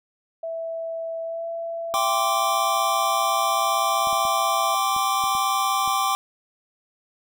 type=tone with pitch glide; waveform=sine; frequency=658 to 668.3 Hz; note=E5 to E5; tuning=-3 to +24 cents; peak=-27 dBFS; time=0.43-4.75 s; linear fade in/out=5 ms; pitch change=+27 cents; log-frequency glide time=1.23-1.46 s
type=chord; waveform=square; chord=G suspended fourth; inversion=none; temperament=equal with one note detuned; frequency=784 / 1046.5 / 1167.2 Hz; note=G5 / C6 / D6; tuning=0 / 0 / -11 cents; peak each=-26 / -27 / -24 dBFS; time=1.94-6.15 s; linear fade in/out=0 ms
type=clicks; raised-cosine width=3 ms; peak=-29 dBFS; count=7; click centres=4.072 / 4.129 / 4.252 / 4.964 / 5.239 / 5.351 / 5.877 s
effects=none